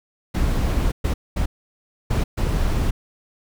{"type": "noise bursts at uneven times", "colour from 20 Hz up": "brown", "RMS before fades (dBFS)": -20, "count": 5, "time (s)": [[0.34, 0.92], [1.04, 1.14], [1.36, 1.46], [2.1, 2.24], [2.37, 2.91]], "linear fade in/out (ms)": 10, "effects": []}